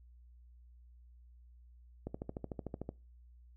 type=click train; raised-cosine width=2 ms; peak=-26 dBFS; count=12; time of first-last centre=2.07-2.891 s; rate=13.4 Hz; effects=noise-tail reverb RT60 0.3 s tail -23 dB re dry + added 60 Hz sine -56 dBFS peak until 3.56 s